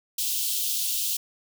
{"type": "high-pass noise", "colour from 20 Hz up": "white", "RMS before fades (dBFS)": -27, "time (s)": [0.18, 1.17], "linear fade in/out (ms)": 5, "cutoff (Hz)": 2900, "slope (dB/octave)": 48, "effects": []}